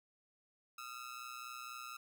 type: ring-modulated tone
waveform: sawtooth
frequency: 1304 Hz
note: E6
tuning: 19 cents flat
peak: -39 dBFS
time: 0.78-1.97 s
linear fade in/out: 5 ms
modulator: 62 Hz
effects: none